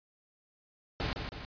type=noise with echo; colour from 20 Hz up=pink; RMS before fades=-33 dBFS; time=1-1.13 s; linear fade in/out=0 ms; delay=160 ms; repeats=2; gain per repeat=-5 dB; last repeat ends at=1.45 s; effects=resampled to 11025 Hz